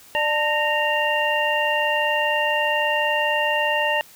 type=tone cluster; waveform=sine; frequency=596 / 893 / 1848 / 2783 Hz; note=D5 / A5 / A#6 / F7; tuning=+25 / +25 / -16 / -7 cents; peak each=-24 dBFS; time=0.15-4.01 s; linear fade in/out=0 ms; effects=white hiss -48 dBFS RMS until 4.15 s